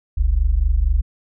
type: tone pair together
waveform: sine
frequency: 42.54 / 66.8 Hz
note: F1 / C2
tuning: -45 / +36 cents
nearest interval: minor sixth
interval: 781 cents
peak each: -16 / -17 dBFS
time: 0.17-1.02 s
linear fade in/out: 10 ms
effects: none